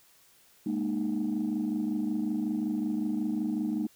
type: chord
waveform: sine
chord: Ab suspended second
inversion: none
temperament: equal with one note detuned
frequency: 207.7 / 233.1 / 306.7 Hz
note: Ab3 / Bb3 / Eb4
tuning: 0 / 0 / -25 cents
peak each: -31 / -31 / -30 dBFS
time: 0.66-3.87 s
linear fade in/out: 5 ms
effects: tanh soft clip ceiling -22 dBFS + white hiss -61 dBFS RMS until 3.95 s